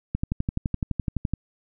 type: click train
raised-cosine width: 5 ms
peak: -12 dBFS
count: 15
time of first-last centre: 0.15-1.336 s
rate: 11.8 Hz
effects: none